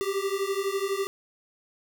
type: beating tone pair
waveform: square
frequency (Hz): 386.6 / 398.6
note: G4 / G4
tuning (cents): -24 / +29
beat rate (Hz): 12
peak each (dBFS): -30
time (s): 0.01-1.07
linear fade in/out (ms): 0
effects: none